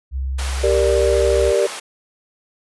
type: tone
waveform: sine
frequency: 66.3 Hz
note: C2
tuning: 23 cents sharp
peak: -20 dBFS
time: 0.11-1.53 s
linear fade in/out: 50 ms
type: high-pass noise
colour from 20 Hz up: pink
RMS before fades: -30 dBFS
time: 0.38-1.8 s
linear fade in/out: 10 ms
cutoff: 660 Hz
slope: 12 dB/octave
type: chord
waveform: sine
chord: G minor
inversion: none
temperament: equal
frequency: 392 / 466.2 / 587.3 Hz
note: G4 / Bb4 / D5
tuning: 0 / 0 / 0 cents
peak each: -18 dBFS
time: 0.63-1.67 s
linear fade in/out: 10 ms
effects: resampled to 24000 Hz